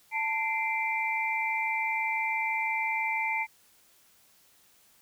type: tone cluster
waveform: sine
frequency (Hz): 888 / 2077 / 2351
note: A5 / C7 / D7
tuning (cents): +16 / -13 / +1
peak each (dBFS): -31 / -31 / -32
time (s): 0.11-3.47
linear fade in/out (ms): 50
effects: white hiss -62 dBFS RMS until 5.01 s